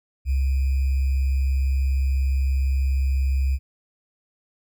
sine tone with sample-and-hold, 67 Hz, C2, 42 cents sharp, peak -18 dBFS, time 0.25-3.59 s, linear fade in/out 50 ms, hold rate 2450 Hz, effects none

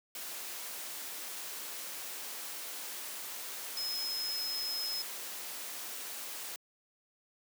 sine tone in noise, 5140 Hz, E8, 45 cents flat, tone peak -34 dBFS, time 3.77-5.02 s, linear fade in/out 2 ms, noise white, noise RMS -42 dBFS, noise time 0.15-6.56 s, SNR +5 dB, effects high-pass 300 Hz 12 dB/octave

